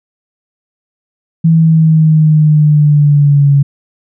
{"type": "linear sweep", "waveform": "sine", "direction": "down", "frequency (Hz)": [164, 140], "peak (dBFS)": -4, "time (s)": [1.44, 3.63], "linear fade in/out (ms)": 10, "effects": []}